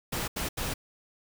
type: noise bursts at uneven times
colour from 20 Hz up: pink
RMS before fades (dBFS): -32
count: 3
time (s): 0.12-0.28 / 0.36-0.49 / 0.57-0.74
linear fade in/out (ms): 10
effects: none